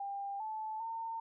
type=tone with pitch steps; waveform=sine; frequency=797 / 871 / 908 Hz; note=G5 / A5 / A#5; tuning=+28 / -18 / -46 cents; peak=-37 dBFS; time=0-1.2 s; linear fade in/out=5 ms; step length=400 ms; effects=none